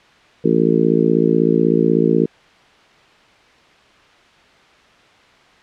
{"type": "harmonic tone", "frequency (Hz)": 56.2, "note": "A1", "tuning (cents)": 37, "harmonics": [3, 4, 5, 6, 7, 8], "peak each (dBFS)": [-19, -19, -19, -19, -19, -19], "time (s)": [0.44, 2.26], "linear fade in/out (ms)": 10, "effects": ["white hiss -49 dBFS RMS until 5.62 s", "low-pass 3000 Hz 12 dB/octave"]}